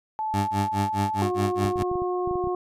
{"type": "tone", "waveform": "sine", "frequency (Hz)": 869, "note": "A5", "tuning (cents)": -22, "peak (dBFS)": -25, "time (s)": [0.19, 1.22], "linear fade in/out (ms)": 0}
{"type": "tone with tremolo", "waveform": "20% pulse", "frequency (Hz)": 100, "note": "G2", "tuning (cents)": 35, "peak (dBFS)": -17, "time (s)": [0.34, 1.83], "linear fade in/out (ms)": 0, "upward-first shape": "sine", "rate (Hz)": 4.8, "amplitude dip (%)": 100}
{"type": "harmonic tone", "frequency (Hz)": 361.1, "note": "F#4", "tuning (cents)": -42, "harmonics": [1, 2, 3], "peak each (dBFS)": [-25, -31, -33], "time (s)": [1.22, 2.55], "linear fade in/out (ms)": 2}
{"type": "clicks", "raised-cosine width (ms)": 5, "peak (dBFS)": -24, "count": 11, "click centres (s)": [1.653, 1.759, 1.813, 1.915, 1.956, 2.02, 2.275, 2.311, 2.356, 2.441, 2.472]}
{"effects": ["resampled to 32000 Hz"]}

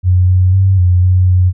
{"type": "tone with pitch steps", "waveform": "sine", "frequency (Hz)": [90.9, 91.9, 95.7, 90, 91.7, 91.1], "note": ["F#2", "F#2", "G2", "F#2", "F#2", "F#2"], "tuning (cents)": [-30, -11, -41, -47, -15, -26], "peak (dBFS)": -6, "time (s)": [0.03, 1.53], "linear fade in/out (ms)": 50, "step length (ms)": 250, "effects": []}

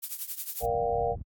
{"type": "noise with tremolo", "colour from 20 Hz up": "violet", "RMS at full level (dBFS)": -31, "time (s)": [0.02, 0.66], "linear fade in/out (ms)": 20, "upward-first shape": "triangle", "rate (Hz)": 11, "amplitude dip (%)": 85}
{"type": "chord", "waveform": "sine", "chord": "G minor seventh", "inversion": "first", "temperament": "just", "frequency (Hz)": [470.4, 588, 705.6, 784], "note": ["Bb4", "D5", "F5", "G5"], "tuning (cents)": [16, 2, 18, 0], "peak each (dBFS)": [-29, -34, -29, -34], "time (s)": [0.6, 1.16], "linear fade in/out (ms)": 50}
{"type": "low-pass noise", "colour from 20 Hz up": "pink", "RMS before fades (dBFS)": -34, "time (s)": [0.62, 1.22], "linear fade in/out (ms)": 5, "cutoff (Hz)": 110, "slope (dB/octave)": 12}
{"effects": ["high-pass 60 Hz 12 dB/octave", "AAC 64 kbps"]}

